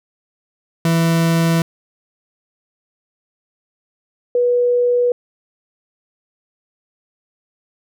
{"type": "tone pair in turn", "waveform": ["40% pulse", "sine"], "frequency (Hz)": [165.6, 487.7], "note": ["E3", "B4"], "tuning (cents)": [8, -22], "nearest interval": "octave + perfect fifth", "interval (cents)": 1870, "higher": "second", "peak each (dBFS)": -12, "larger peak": "neither", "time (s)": [[0.85, 1.62], [4.35, 5.12]], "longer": "neither", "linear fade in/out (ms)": 2, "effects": []}